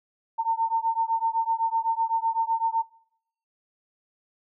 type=beating tone pair; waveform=sine; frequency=903 / 910.9 Hz; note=A5 / A#5; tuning=+45 / -40 cents; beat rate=7.9 Hz; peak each=-25 dBFS; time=0.38-2.83 s; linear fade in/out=20 ms; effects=noise-tail reverb RT60 0.7 s tail -23 dB re dry